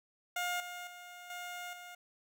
15% pulse tone with level steps, 711 Hz, F5, 31 cents sharp, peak -27 / -36 / -42 / -35 / -41 dBFS, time 0.36-1.95 s, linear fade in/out 5 ms, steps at 0.6 / 0.87 / 1.3 / 1.73 s, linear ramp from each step 2 ms, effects none

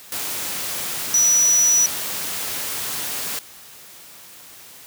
sine tone in noise, 5890 Hz, F#8, 9 cents flat, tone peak -13 dBFS, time 1.14-1.86 s, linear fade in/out 2 ms, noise white, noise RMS -27 dBFS, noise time 0.12-3.39 s, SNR +11 dB, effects white hiss -43 dBFS RMS until 4.86 s + high-pass 80 Hz 12 dB/octave

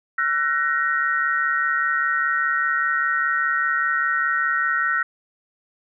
sine tone cluster, 1352 / 1497 / 1877 Hz, E6 / F#6 / A#6, +43 / +20 / +11 cents, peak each -23 dBFS, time 0.18-5.03 s, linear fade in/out 5 ms, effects none

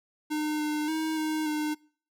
square tone with pitch steps, 304.1 / 302 / 316.3 / 311.2 / 303.4 Hz, D#4 / D4 / D#4 / D#4 / D#4, -40 / +48 / +29 / 0 / -44 cents, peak -28 dBFS, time 0.3-1.75 s, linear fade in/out 20 ms, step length 290 ms, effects noise-tail reverb RT60 0.5 s tail -25 dB re dry

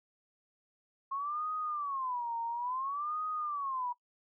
sine tone with vibrato, 1075 Hz, C6, 47 cents sharp, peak -33 dBFS, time 1.11-3.93 s, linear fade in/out 10 ms, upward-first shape sine, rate 0.58 Hz, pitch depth 260 cents each way, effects noise-tail reverb RT60 0.1 s tail -21 dB re dry

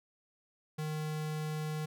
square tone, 154.1 Hz, D#3, 16 cents flat, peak -35 dBFS, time 0.78-1.86 s, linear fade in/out 10 ms, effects none

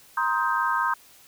sine chord, C minor seventh, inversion third, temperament just, 941.9 / 1046.5 / 1255.8 / 1569.8 Hz, Bb5 / C6 / Eb6 / G6, +18 / 0 / +16 / +2 cents, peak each -27 dBFS, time 0.17-0.94 s, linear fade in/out 5 ms, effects white hiss -53 dBFS RMS until 1.27 s

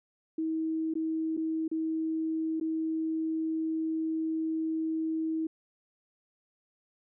sine tone with dropouts, 320 Hz, D#4, 49 cents sharp, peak -28 dBFS, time 0.38-5.47 s, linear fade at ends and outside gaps 5 ms, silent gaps 0.939-0.953 / 1.368-1.374 / 1.68-1.714 / 2.6-2.61 s, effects none

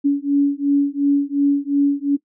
sine beating tone pair, 281.7 / 284.5 Hz, C#4 / C#4, +28 / +45 cents, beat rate 2.8 Hz, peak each -17 / -17 dBFS, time 0.04-2.17 s, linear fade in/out 20 ms, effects noise-tail reverb RT60 0.1 s tail -19 dB re dry

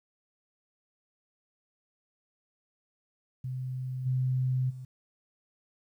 sine tone with level steps, 128.6 Hz, C3, 30 cents flat, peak -32 / -25 / -39 dBFS, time 3.44-4.85 s, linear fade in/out 5 ms, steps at 4.05 / 4.69 s, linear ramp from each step 20 ms, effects 11-bit

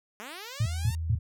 5% pulse linear sweep, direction up, 200.4 to 932.3 Hz, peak -28 dBFS, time 0.2-0.95 s, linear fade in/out 0 ms
sine tone bursts, 112.4 Hz, A2, 37 cents sharp, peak -22 dBFS, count 3, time 0.6-1.154 s, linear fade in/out 5 ms, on 58 ms, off 190 ms
sine tone, 81.3 Hz, E2, 23 cents flat, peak -29 dBFS, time 0.65-1.19 s, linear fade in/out 10 ms
effects none

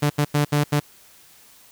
sawtooth tone bursts at uneven times, 146.83 Hz, D3, in tune, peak -13 dBFS, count 5, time 0.02-0.1 / 0.18-0.25 / 0.34-0.45 / 0.52-0.64 / 0.72-0.8 s, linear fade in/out 10 ms, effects white hiss -51 dBFS RMS until 1.71 s

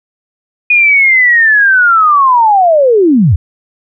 sine linear sweep, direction down, 2472 to 69.3 Hz, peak -4 dBFS, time 0.7-3.36 s, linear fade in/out 5 ms, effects none

